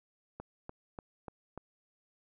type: click train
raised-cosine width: 1 ms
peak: -28 dBFS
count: 5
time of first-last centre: 0.4-1.576 s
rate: 3.4 Hz
effects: none